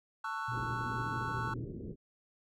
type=chord; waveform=triangle; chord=F# minor seventh; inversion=first; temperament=just; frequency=888 / 1110 / 1332 / 1480 Hz; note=A5 / C#6 / E6 / F#6; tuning=+16 / +2 / +18 / 0 cents; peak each=-39 dBFS; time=0.24-1.54 s; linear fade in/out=5 ms
type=tone with tremolo; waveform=sine; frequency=120 Hz; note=B2; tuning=49 cents flat; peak=-37 dBFS; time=0.48-1.65 s; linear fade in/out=5 ms; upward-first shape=triangle; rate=4.5 Hz; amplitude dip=40%
type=low-pass noise; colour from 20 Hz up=white; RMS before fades=-43 dBFS; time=0.51-1.96 s; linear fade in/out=50 ms; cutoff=430 Hz; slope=48 dB/octave
effects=none